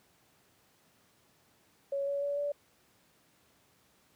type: tone with pitch steps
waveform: sine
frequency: 557 / 563.8 / 570.7 / 577.6 Hz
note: C#5 / C#5 / D5 / D5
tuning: +8 / +29 / -50 / -29 cents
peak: -30 dBFS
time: 1.92-2.52 s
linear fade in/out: 5 ms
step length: 150 ms
effects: pink hiss -67 dBFS RMS until 4.15 s + high-pass 100 Hz 12 dB/octave